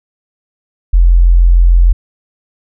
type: tone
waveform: sine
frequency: 43.3 Hz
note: F1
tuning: 14 cents flat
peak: -3 dBFS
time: 0.93-1.93 s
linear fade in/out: 10 ms
effects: none